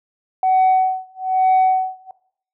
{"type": "tone with tremolo", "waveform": "sine", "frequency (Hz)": 751, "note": "F#5", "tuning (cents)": 26, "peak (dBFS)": -8, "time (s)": [0.43, 2.11], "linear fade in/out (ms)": 2, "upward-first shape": "sine", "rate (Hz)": 1.1, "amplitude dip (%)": 100, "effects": ["noise-tail reverb RT60 0.6 s tail -17 dB re dry", "tanh soft clip ceiling -9 dBFS"]}